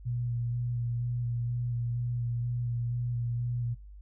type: tone with vibrato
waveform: sine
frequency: 120 Hz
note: B2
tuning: 49 cents flat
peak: -29 dBFS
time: 0.05-3.75 s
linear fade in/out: 20 ms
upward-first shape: square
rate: 2.1 Hz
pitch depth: 16 cents each way
effects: noise-tail reverb RT60 0.3 s tail -21 dB re dry + added 50 Hz sine -45 dBFS peak until 4.01 s